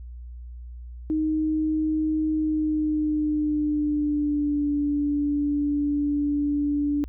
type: tone with pitch glide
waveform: sine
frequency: 311.1 to 290.3 Hz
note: D#4 to D4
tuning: 0 to -20 cents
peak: -21 dBFS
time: 1.1-7.04 s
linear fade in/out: 0 ms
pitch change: -120 cents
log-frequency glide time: 2.31-4.71 s
effects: added 60 Hz sine -36 dBFS peak until 7.08 s